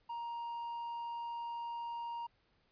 triangle tone, 938 Hz, A#5, 11 cents sharp, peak -37 dBFS, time 0.09-2.27 s, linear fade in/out 10 ms, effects pink hiss -74 dBFS RMS until 2.71 s + resampled to 11025 Hz

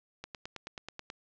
click train, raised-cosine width 0.2 ms, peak -23 dBFS, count 9, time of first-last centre 0.24-1.101 s, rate 9.29 Hz, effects low-pass 6000 Hz 12 dB/octave

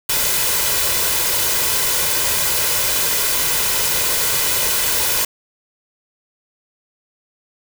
white noise with comb filter, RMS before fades -18 dBFS, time 0.09-5.25 s, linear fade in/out 5 ms, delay 2 ms, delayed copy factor +0.5, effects none

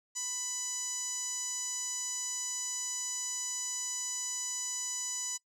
sawtooth tone with band-pass filter, 994 Hz, B5, 11 cents sharp, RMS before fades -36 dBFS, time 0.15-5.38 s, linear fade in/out 20 ms, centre 6700 Hz, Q 9.7, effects noise-tail reverb RT60 0.1 s tail -20 dB re dry

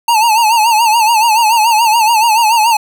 square tone with vibrato, 896 Hz, A5, 31 cents sharp, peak -8 dBFS, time 0.08-2.77 s, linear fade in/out 5 ms, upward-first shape sine, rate 7 Hz, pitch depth 100 cents each way, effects none

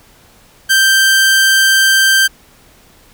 sawtooth tone, 1568 Hz, G6, in tune, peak -4 dBFS, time 0.69-2.28 s, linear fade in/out 20 ms, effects pink hiss -46 dBFS RMS until 3.13 s

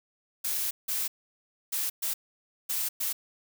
blue noise bursts at uneven times, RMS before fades -30 dBFS, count 6, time 0.44-0.71 / 0.88-1.08 / 1.72-1.9 / 2.02-2.14 / 2.69-2.89 / 3-3.13 s, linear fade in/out 10 ms, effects none

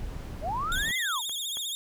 brown noise, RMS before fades -36 dBFS, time 0-0.91 s, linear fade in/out 0 ms
sine linear two-way sweep, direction up then down, 554.4 to 2093 to 831 Hz, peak -28 dBFS, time 0.41-1.22 s, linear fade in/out 50 ms, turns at 0.97 s
sawtooth tone with vibrato, 3482 Hz, A7, 19 cents flat, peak -28 dBFS, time 0.72-1.75 s, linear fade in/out 0 ms, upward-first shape sine, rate 15 Hz, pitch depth 120 cents each way
clicks, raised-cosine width 0.5 ms, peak -30 / -28 dBFS, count 2, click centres 1.295 / 1.571 s
effects none

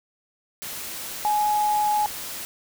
sine tone in noise, 840 Hz, G#5, 19 cents sharp, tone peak -19 dBFS, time 1.25-2.06 s, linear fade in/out 0 ms, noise white, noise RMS -34 dBFS, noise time 0.62-2.45 s, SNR +12 dB, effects none

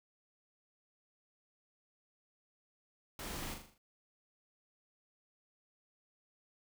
pink noise with echo, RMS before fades -44 dBFS, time 3.19-3.54 s, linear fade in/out 2 ms, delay 40 ms, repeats 6, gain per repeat -5 dB, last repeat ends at 3.78 s, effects none

